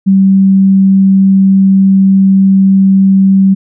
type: tone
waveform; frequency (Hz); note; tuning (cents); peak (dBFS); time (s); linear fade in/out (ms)
sine; 193.1; G3; -26; -3; 0.06-3.55; 20
effects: none